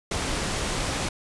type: low-pass noise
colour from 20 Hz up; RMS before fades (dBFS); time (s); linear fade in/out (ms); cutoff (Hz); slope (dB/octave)
pink; -28; 0.11-1.09; 5; 10000; 24
effects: resampled to 24000 Hz